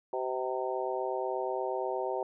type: harmonic tone with a mistuned harmonic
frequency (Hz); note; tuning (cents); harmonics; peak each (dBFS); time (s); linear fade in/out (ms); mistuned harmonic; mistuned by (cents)
128.3; C3; -34; 3 / 4 / 5 / 6 / 7; -35 / -36 / -37 / -38 / -38; 0.13-2.23; 2; 7; +31
effects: none